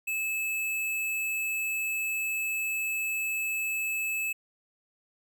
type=tone; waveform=square; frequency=2606 Hz; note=E7; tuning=20 cents flat; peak=-29 dBFS; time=0.07-4.33 s; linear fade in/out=10 ms; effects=none